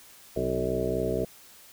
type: harmonic tone with a mistuned harmonic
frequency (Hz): 64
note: C2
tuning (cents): -38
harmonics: 1 / 2 / 3 / 4 / 5 / 6 / 7 / 9 / 10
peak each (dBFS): -37 / -36 / -37 / -36 / -37 / -31 / -31 / -36 / -33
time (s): 0.36-1.25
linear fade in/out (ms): 5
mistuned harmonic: 3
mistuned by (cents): -57
effects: white hiss -52 dBFS RMS until 1.72 s